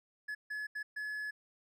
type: tone bursts at uneven times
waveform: triangle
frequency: 1705 Hz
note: G#6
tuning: 45 cents sharp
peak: -35 dBFS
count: 4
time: 0.28-0.35 / 0.5-0.67 / 0.75-0.83 / 0.96-1.31 s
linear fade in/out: 10 ms
effects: none